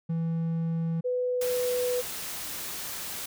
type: tone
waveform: triangle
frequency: 164.81 Hz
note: E3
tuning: in tune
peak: -24 dBFS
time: 0.09-1.01 s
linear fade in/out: 10 ms
type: tone with pitch glide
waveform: sine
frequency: 498.5 to 495.1 Hz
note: B4 to B4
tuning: +16 to +4 cents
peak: -25 dBFS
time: 1.04-2.02 s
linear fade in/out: 20 ms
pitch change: -12 cents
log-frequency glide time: 1.2-1.85 s
type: noise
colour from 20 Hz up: white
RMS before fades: -36 dBFS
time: 1.41-3.26 s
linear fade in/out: 5 ms
effects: none